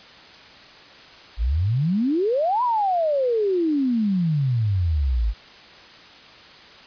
sine exponential two-way sweep, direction up then down, 50 to 1013 to 50 Hz, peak -18 dBFS, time 1.37-5.34 s, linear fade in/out 50 ms, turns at 2.63 s, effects white hiss -45 dBFS RMS until 6.86 s + resampled to 11025 Hz

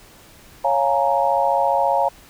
sine chord, Bb minor seventh, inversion first, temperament equal with one note detuned, 554.4 / 698.5 / 837.8 / 932.3 Hz, Db5 / F5 / Ab5 / Bb5, 0 / 0 / +15 / 0 cents, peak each -21 dBFS, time 0.64-2.09 s, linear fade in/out 10 ms, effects pink hiss -47 dBFS RMS until 2.29 s

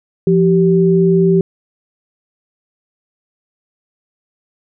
sine tone pair together, 172.4 / 387 Hz, F3 / G4, -22 / -22 cents, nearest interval octave + major second, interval 1400 cents, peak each -11 dBFS, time 0.27-1.41 s, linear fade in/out 2 ms, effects none

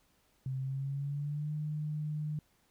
sine tone with pitch glide, 131.9 to 151.51 Hz, C3 to D#3, +14 to -46 cents, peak -33 dBFS, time 0.46-2.39 s, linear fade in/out 2 ms, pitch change +240 cents, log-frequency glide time 0.58-1.53 s, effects pink hiss -71 dBFS RMS until 2.7 s

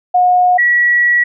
sine tone pair in turn, 723 / 1930.2 Hz, F#5 / B6, -40 / -40 cents, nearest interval octave + perfect fourth, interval 1700 cents, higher second, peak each -7 / -8 dBFS, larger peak first, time 0.14-0.58 / 0.58-1.24 s, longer second, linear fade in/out 10 ms, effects none

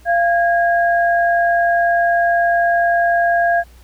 sine tone pair together, 689 / 1638.7 Hz, F5 / G#6, -24 / -24 cents, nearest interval octave + minor third, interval 1500 cents, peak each -13 / -18 dBFS, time 0.05-3.64 s, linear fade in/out 50 ms, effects added 60 Hz sine -42 dBFS peak until 3.83 s + pink hiss -51 dBFS RMS until 3.83 s

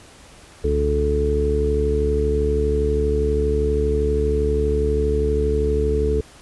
harmonic tone with a mistuned harmonic, 72.5 Hz, D2, 22 cents flat, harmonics 1 / 2 / 3 / 4 / 5 / 6, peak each -20 / -30 / -31 / -30 / -31 / -20 dBFS, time 0.64-6.21 s, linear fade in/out 5 ms, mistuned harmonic 1, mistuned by -110 cents, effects pink hiss -46 dBFS RMS until 6.41 s + resampled to 24000 Hz

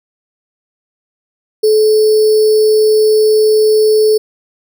sine tone with sample-and-hold, 430.7 Hz, A4, 37 cents flat, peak -6 dBFS, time 1.63-4.18 s, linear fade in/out 10 ms, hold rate 4900 Hz, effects none

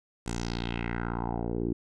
10% pulse tone with low-pass filter sweep, 58.27 Hz, A#1, in tune, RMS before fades -32 dBFS, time 0.26-1.73 s, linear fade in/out 5 ms, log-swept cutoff 8400 to 320 Hz, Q 3.2, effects none

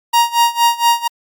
45% pulse tone with tremolo, 940 Hz, A#5, 14 cents sharp, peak -8 dBFS, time 0.13-1.08 s, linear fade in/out 10 ms, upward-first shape sine, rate 4.3 Hz, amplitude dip 90%, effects Opus 48 kbps

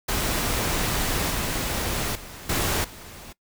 pink noise with level steps, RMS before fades -25 / -27 / -40 / -24 / -42 dBFS, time 0.08-3.33 s, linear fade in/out 10 ms, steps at 1.3 / 2.15 / 2.49 / 2.84 s, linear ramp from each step 5 ms, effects noise-tail reverb RT60 0.1 s tail -20 dB re dry

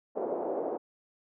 pink band-pass noise, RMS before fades -33 dBFS, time 0.15-0.78 s, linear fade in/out 20 ms, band 360 to 660 Hz, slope 24 dB/octave, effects none

